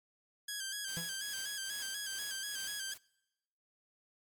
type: tone with vibrato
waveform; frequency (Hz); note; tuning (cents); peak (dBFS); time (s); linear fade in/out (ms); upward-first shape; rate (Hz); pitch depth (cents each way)
10% pulse; 1617; G#6; -47; -29; 0.48-2.94; 5; square; 4.1; 51
type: noise with tremolo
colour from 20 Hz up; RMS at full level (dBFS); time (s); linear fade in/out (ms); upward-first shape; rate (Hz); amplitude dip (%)
white; -49; 0.87-2.98; 10; triangle; 2.4; 70
type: tone with exponential decay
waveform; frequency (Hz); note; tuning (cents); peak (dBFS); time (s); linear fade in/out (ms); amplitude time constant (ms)
45% pulse; 167.9; E3; +32; -36; 0.97-1.15; 0; 39
effects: noise-tail reverb RT60 1.0 s tail -26 dB re dry + MP3 96 kbps